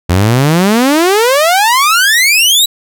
sawtooth exponential sweep, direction up, 83.9 to 3967 Hz, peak -3 dBFS, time 0.09-2.66 s, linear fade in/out 10 ms, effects none

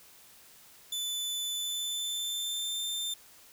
sawtooth tone with pitch glide, 3500 to 3578 Hz, A7 to A7, -10 to +28 cents, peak -29 dBFS, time 0.92-3.14 s, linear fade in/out 5 ms, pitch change +38 cents, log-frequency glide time 1.51-2.82 s, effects white hiss -56 dBFS RMS until 3.52 s

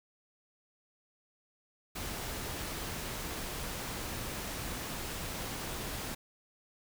pink noise, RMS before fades -39 dBFS, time 1.95-6.15 s, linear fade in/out 10 ms, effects none

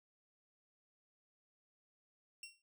20% pulse tone with exponential decay, 2735 Hz, F7, 37 cents flat, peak -40 dBFS, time 2.43-2.62 s, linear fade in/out 2 ms, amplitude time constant 41 ms, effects none

